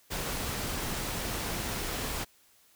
pink noise, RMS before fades -34 dBFS, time 0.1-2.25 s, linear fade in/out 20 ms, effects white hiss -63 dBFS RMS until 2.75 s

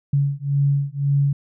sine beating tone pair, 140 / 141.9 Hz, C#3 / C#3, +18 / +41 cents, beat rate 1.9 Hz, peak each -20 dBFS, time 0.13-1.33 s, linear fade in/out 5 ms, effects none

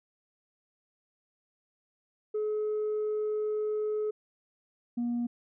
sine tone pair in turn, 426 / 239.1 Hz, G#4 / A#3, +44 / +44 cents, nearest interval minor seventh, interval 1000 cents, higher first, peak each -26 dBFS, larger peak neither, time 2.34-4.11 / 4.97-5.27 s, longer first, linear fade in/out 10 ms, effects tanh soft clip ceiling -26 dBFS

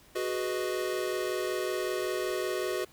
square chord, G# minor seventh, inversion third, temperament equal, 370 / 415.3 / 493.9 / 622.3 Hz, F#4 / G#4 / B4 / D#5, 0 / 0 / 0 / 0 cents, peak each -33 / -38 / -37 / -38 dBFS, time 0.15-2.85 s, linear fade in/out 10 ms, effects pink hiss -58 dBFS RMS until 2.92 s

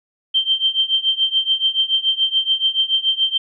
sine tone with tremolo, 3136 Hz, G7, in tune, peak -11 dBFS, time 0.34-3.38 s, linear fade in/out 10 ms, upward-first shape triangle, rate 7 Hz, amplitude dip 95%, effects none

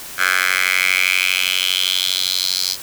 10% pulse tone with high-pass filter sweep, 92.5 Hz, F#2, in tune, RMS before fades -18 dBFS, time 0.17-2.77 s, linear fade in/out 50 ms, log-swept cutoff 1600 to 4700 Hz, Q 4.5, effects white hiss -33 dBFS RMS until 2.82 s

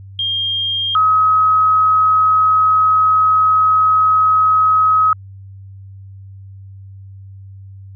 sine tone pair in turn, 3214 / 1272.3 Hz, G7 / D#6, +43 / +38 cents, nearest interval octave + major third, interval 1605 cents, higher first, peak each -16 / -9 dBFS, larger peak second, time 0.19-0.95 / 0.95-5.13 s, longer second, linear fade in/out 2 ms, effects added 97 Hz sine -33 dBFS peak until 7.95 s

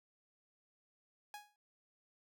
sawtooth tone with exponential decay, 830.6 Hz, G#5, in tune, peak -40 dBFS, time 1.34-1.56 s, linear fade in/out 1 ms, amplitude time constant 47 ms, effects none

